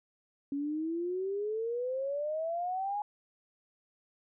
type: exponential sweep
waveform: sine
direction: up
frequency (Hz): 277.2 to 840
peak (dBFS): -31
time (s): 0.52-3.02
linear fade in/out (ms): 2
effects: none